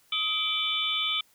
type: tone cluster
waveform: sine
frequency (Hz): 1260 / 2335 / 3049 / 3470 / 3714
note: D#6 / D7 / G7 / A7 / A#7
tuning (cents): +21 / -11 / -49 / -25 / -7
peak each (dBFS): -36 / -32 / -30 / -29 / -38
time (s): 0.12-1.21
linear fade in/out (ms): 5
effects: white hiss -63 dBFS RMS until 1.34 s